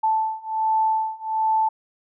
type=beating tone pair; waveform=sine; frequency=878 / 879.3 Hz; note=A5 / A5; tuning=-4 / -1 cents; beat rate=1.3 Hz; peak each=-23 / -22 dBFS; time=0.03-1.69 s; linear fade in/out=10 ms; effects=none